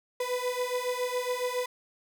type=beating tone pair; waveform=35% pulse; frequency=493.9 / 501.1 Hz; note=B4 / B4; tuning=0 / +25 cents; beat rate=7.2 Hz; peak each=-30 dBFS; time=0.2-1.66 s; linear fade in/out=5 ms; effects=none